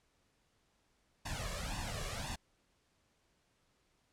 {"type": "noise with flanger", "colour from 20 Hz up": "pink", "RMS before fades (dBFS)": -40, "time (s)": [1.25, 2.36], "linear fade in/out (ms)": 10, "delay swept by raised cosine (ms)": [1.1, 1.78], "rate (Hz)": 1.9, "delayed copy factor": 0.85, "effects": ["pink hiss -75 dBFS RMS until 4.12 s", "low-pass 9000 Hz 12 dB/octave"]}